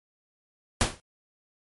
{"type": "noise with exponential decay", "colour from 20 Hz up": "pink", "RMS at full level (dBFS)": -18, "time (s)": [0.81, 1], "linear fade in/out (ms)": 0, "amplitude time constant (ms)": 40, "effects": ["MP3 48 kbps"]}